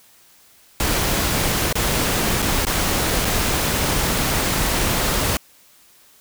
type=noise with dropouts; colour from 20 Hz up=pink; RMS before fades=-20 dBFS; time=0.8-5.37 s; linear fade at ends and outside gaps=1 ms; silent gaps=1.727-1.754 / 2.421-2.425 / 2.651-2.668 / 3.248-3.252 s; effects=white hiss -52 dBFS RMS until 6.2 s